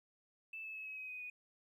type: tone with pitch steps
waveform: triangle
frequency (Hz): 2637 / 2610 / 2583 / 2556 / 2530 / 2503 / 2478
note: E7 / E7 / E7 / D#7 / D#7 / D#7 / D#7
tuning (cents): 0 / -18 / -36 / +46 / +28 / +10 / -8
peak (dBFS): -40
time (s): 0.53-1.3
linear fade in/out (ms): 5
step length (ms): 110
effects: tanh soft clip ceiling -42 dBFS